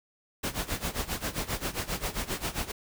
pink noise with tremolo, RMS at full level -30 dBFS, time 0.43-2.72 s, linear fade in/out 10 ms, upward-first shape sine, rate 7.5 Hz, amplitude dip 85%, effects none

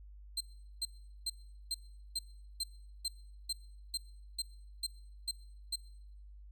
30% pulse tone bursts, 4139 Hz, C8, 20 cents flat, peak -30 dBFS, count 13, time 0.37-5.758 s, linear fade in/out 5 ms, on 36 ms, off 410 ms, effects noise-tail reverb RT60 0.9 s tail -22 dB re dry + added 50 Hz sine -50 dBFS peak until 6.51 s

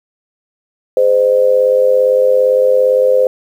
sine tone with amplitude modulation, 515 Hz, C5, 28 cents flat, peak -4 dBFS, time 0.97-3.27 s, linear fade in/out 2 ms, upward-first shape sine, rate 97.6 Hz, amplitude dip 75%, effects 7-bit

